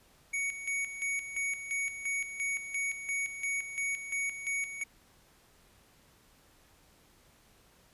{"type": "tone with tremolo", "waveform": "square", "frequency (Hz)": 2235, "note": "C#7", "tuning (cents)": 14, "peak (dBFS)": -31, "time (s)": [0.33, 4.84], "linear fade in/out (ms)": 10, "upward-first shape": "square", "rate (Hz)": 2.9, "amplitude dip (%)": 65, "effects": ["pink hiss -63 dBFS RMS until 7.93 s", "resampled to 32000 Hz"]}